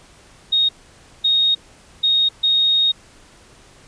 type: tone bursts at uneven times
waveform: sine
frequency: 3729 Hz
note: A#7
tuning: in tune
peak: -13 dBFS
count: 4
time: 0.52-0.69 / 1.24-1.55 / 2.03-2.29 / 2.43-2.92 s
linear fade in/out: 10 ms
effects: pink hiss -48 dBFS RMS until 3.87 s + resampled to 22050 Hz